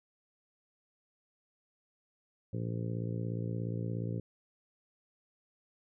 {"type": "harmonic tone", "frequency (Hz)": 57, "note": "A#1", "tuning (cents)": -38, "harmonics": [2, 3, 4, 5, 6, 7, 8, 9], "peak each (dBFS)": [-35, -39, -47, -45, -49, -47, -49, -49], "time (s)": [2.53, 4.2], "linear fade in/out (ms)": 5, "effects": []}